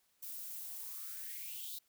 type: noise with high-pass filter sweep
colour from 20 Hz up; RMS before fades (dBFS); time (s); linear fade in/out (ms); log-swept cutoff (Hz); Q
violet; -45; 0.22-1.79; 10; 350 to 4000; 6.4
effects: white hiss -75 dBFS RMS until 1.88 s